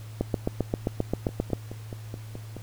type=two click trains; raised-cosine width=2 ms; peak=-23 / -11 dBFS; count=7 / 11; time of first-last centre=1.29-2.567 / 0.21-1.533 s; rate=4.7 / 7.56 Hz; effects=added 109 Hz sine -38 dBFS peak until 2.62 s + pink hiss -51 dBFS RMS until 2.62 s